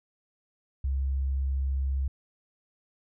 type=tone; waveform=sine; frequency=67.4 Hz; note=C#2; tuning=48 cents flat; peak=-25 dBFS; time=0.84-2.08 s; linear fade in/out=5 ms; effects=none